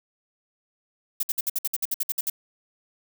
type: noise bursts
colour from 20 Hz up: violet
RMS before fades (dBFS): -25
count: 13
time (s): 1.2-2.299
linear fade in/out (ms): 5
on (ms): 31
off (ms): 58
effects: none